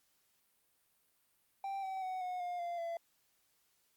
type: tone with pitch steps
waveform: triangle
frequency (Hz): 784 / 764.8 / 746 / 727.7 / 709.9 / 692.4 / 675.5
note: G5 / G5 / F#5 / F#5 / F5 / F5 / E5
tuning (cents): 0 / -43 / +14 / -29 / +28 / -15 / +42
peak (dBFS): -35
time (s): 1.64-2.97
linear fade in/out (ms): 2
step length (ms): 190
effects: white hiss -75 dBFS RMS until 3.96 s + Opus 48 kbps